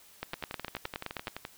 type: two click trains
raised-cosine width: 0.3 ms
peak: -21 / -18 dBFS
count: 14 / 11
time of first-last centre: 0.34-1.451 / 0.23-1.272 s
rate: 11.7 / 9.6 Hz
effects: white hiss -57 dBFS RMS until 1.57 s